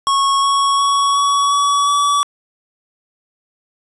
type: tone with pitch steps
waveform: square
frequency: 1100 / 1108.9 / 1117.9 / 1127 / 1136.2 / 1145.4 Hz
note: C#6 / C#6 / C#6 / C#6 / C#6 / D6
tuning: -14 / 0 / +14 / +28 / +42 / -44 cents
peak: -13 dBFS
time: 0.07-2.23 s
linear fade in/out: 0 ms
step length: 360 ms
effects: resampled to 24000 Hz + 8-bit